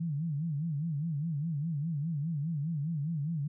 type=tone with vibrato; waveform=sine; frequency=154.5 Hz; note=D#3; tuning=12 cents flat; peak=-30 dBFS; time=0-3.48 s; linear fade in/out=10 ms; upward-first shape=sine; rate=4.9 Hz; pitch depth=170 cents each way; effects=none